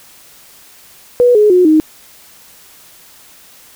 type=tone with pitch steps; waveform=sine; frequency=489.1 / 420.9 / 362.2 / 311.7 Hz; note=B4 / G#4 / F#4 / D#4; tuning=-17 / +23 / -37 / +3 cents; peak=-5 dBFS; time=1.2-1.8 s; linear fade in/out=0 ms; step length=150 ms; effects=white hiss -42 dBFS RMS until 3.75 s